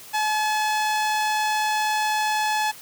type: tone with notch filter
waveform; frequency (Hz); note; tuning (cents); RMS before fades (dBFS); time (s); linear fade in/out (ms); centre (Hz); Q
sawtooth; 856; A5; -48; -23; 0.13-2.72; 20; 12000; 1.1
effects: white hiss -43 dBFS RMS until 2.81 s + high-pass 80 Hz 12 dB/octave